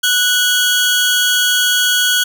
sawtooth tone pair together, 1480 / 3294 Hz, F#6 / G#7, 0 / -15 cents, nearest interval octave + major second, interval 1385 cents, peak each -11 dBFS, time 0.03-2.24 s, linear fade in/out 10 ms, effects none

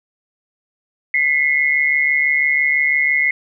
sine tone pair together, 2007 / 2153 Hz, B6 / C7, +27 / +49 cents, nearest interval minor second, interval 122 cents, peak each -16 dBFS, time 1.14-3.31 s, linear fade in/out 2 ms, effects none

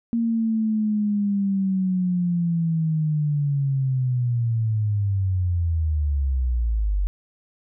sine linear sweep, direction down, 233.1 to 46.25 Hz, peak -19 dBFS, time 0.13-7.07 s, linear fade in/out 0 ms, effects none

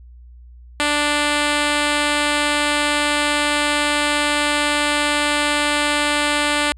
5% pulse tone, 294.1 Hz, D4, 3 cents sharp, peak -5 dBFS, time 0.8-6.72 s, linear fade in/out 0 ms, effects added 60 Hz sine -39 dBFS peak until 6.77 s + resampled to 22050 Hz

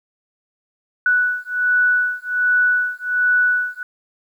sine beating tone pair, 1479 / 1480.3 Hz, F#6 / F#6, -1 / 0 cents, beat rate 1.3 Hz, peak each -18 dBFS, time 1.06-3.83 s, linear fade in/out 2 ms, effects 9-bit

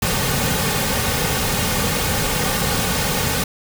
pink noise with comb filter, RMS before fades -20 dBFS, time 0.02-3.44 s, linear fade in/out 5 ms, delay 3 ms, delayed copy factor -0.6, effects none

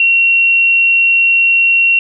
sine tone, 2735 Hz, F7, 37 cents flat, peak -7 dBFS, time 0-1.99 s, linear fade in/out 2 ms, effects none

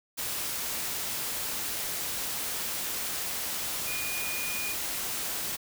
sine tone in noise, 2446 Hz, D#7, 30 cents flat, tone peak -35 dBFS, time 3.86-4.74 s, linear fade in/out 20 ms, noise white, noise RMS -33 dBFS, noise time 0.17-5.57 s, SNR -5 dB, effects none

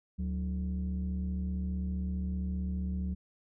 sine tone pair together, 73.42 / 185.01 Hz, D2 / F#3, 0 / 0 cents, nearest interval octave + major third, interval 1600 cents, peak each -31 / -33 dBFS, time 0.18-3.15 s, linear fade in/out 20 ms, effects tanh soft clip ceiling -27 dBFS

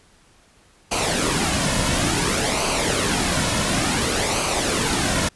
pink noise with flanger, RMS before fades -21 dBFS, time 0.91-5.29 s, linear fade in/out 10 ms, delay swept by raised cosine 0.55 to 2.55 ms, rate 0.57 Hz, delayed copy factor -0.55, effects pink hiss -55 dBFS RMS until 5.35 s + resampled to 24000 Hz

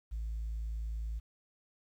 sine tone, 55 Hz, A1, in tune, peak -33 dBFS, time 0.11-1.2 s, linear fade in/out 20 ms, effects tanh soft clip ceiling -32 dBFS + 11-bit

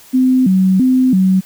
sine tone with vibrato, 220 Hz, A3, in tune, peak -8 dBFS, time 0.13-1.41 s, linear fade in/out 20 ms, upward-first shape square, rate 1.5 Hz, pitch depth 270 cents each way, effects white hiss -42 dBFS RMS until 1.45 s

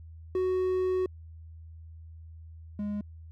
triangle tone pair in turn, 370.6 / 206.5 Hz, F#4 / G#3, +3 / -10 cents, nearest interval minor seventh, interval 1013 cents, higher first, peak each -23 / -28 dBFS, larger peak first, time 0.35-1.06 / 2.79-3.01 s, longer first, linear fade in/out 2 ms, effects added 81 Hz sine -44 dBFS peak until 3.31 s

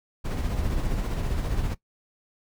brown noise with tremolo, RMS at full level -25 dBFS, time 0.24-1.75 s, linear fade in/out 20 ms, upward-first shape sine, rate 15 Hz, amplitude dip 40%, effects noise-tail reverb RT60 0.1 s tail -18 dB re dry

